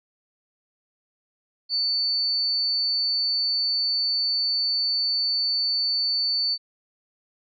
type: tone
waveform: sine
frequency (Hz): 4500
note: C#8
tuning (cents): +25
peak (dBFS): -21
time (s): 1.69-6.58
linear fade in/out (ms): 50
effects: none